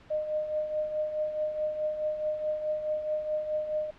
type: tone with tremolo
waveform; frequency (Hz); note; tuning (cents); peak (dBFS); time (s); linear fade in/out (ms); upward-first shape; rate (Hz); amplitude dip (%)
sine; 612; D#5; -29; -25; 0.1-3.91; 10; triangle; 4.7; 65
effects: pink hiss -55 dBFS RMS until 3.98 s + low-pass 3000 Hz 12 dB/octave